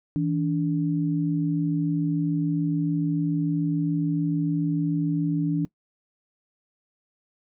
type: tone pair together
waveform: sine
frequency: 162.31 / 289.2 Hz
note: E3 / D4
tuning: -27 / -27 cents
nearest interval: minor seventh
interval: 1000 cents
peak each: -24 dBFS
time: 0.16-5.65 s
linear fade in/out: 0 ms
effects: noise-tail reverb RT60 0.1 s tail -20 dB re dry